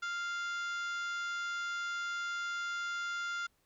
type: harmonic tone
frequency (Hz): 697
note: F5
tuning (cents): -4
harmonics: 2 / 3 / 4 / 5 / 6 / 7 / 8 / 9 / 10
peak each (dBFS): -35 / -49 / -51 / -48 / -57 / -54 / -59 / -59 / -54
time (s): 0.02-3.47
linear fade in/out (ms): 10
effects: pink hiss -74 dBFS RMS until 3.65 s